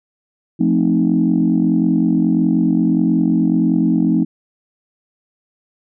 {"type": "chord", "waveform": "sine", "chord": "F dominant seventh", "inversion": "none", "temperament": "equal", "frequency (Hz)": [174.61, 220, 261.6, 311.1], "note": ["F3", "A3", "C4", "Eb4"], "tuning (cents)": [0, 0, 0, 0], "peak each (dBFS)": -17, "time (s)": [0.59, 4.25], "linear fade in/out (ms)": 20, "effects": ["tanh soft clip ceiling -4 dBFS"]}